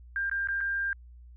sine tone with dropouts, 1595 Hz, G6, 30 cents sharp, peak -27 dBFS, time 0.16-0.93 s, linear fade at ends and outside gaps 1 ms, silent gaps 0.297-0.314 / 0.473-0.486 / 0.606-0.61 s, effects added 60 Hz sine -47 dBFS peak until 1.36 s

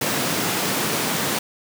pink high-pass noise, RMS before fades -23 dBFS, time 0.01-1.39 s, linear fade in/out 5 ms, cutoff 140 Hz, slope 24 dB/octave, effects none

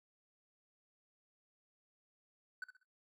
triangle tone with echo, 1505 Hz, F#6, 29 cents sharp, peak -38 dBFS, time 2.62-2.64 s, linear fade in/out 2 ms, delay 64 ms, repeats 3, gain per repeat -10 dB, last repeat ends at 2.832 s, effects noise-tail reverb RT60 0.3 s tail -23 dB re dry

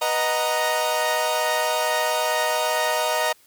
sawtooth chord, B major seventh, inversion none, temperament equal with one note detuned, 490.5 / 622.3 / 740 / 932.3 Hz, B4 / D#5 / F#5 / A#5, -12 / 0 / 0 / 0 cents, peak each -26 / -20 / -26 / -21 dBFS, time 0.01-3.33 s, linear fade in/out 10 ms, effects white hiss -56 dBFS RMS until 3.46 s

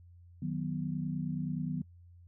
sine chord, B major, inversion first, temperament equal, 155.56 / 185 / 246.9 Hz, D#3 / F#3 / B3, 0 / 0 / 0 cents, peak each -35 / -37 / -38 dBFS, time 0.42-1.82 s, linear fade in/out 5 ms, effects noise-tail reverb RT60 0.1 s tail -26 dB re dry + added 87 Hz sine -53 dBFS peak until 2.27 s

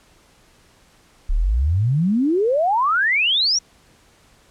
sine exponential sweep, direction up, 32.21 to 5900 Hz, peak -15 dBFS, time 1.29-3.59 s, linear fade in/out 10 ms, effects pink hiss -54 dBFS RMS until 4.5 s + low-pass 10000 Hz 12 dB/octave

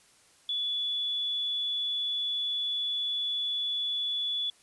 sine tone, 3431 Hz, A7, 44 cents flat, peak -28 dBFS, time 0.49-4.5 s, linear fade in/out 2 ms, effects white hiss -61 dBFS RMS until 4.62 s + resampled to 24000 Hz

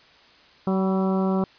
harmonic tone with a mistuned harmonic, 190 Hz, F#3, 46 cents sharp, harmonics 1 / 2 / 3 / 4 / 5 / 6 / 7, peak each -21 / -27 / -31 / -33 / -35 / -37 / -38 dBFS, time 0.67-1.44 s, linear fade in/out 2 ms, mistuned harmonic 5, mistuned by +46 cents, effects white hiss -53 dBFS RMS until 1.58 s + resampled to 11025 Hz

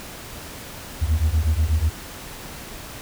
sine beating tone pair, 74.4 / 82.6 Hz, D2 / E2, +23 / +4 cents, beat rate 8.2 Hz, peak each -18 dBFS, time 1.01-1.9 s, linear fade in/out 20 ms, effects tanh soft clip ceiling -14 dBFS + pink hiss -37 dBFS RMS until 3.01 s

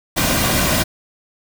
pink noise with comb filter, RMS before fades -17 dBFS, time 0.16-0.84 s, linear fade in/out 20 ms, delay 2.3 ms, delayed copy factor -0.5, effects none

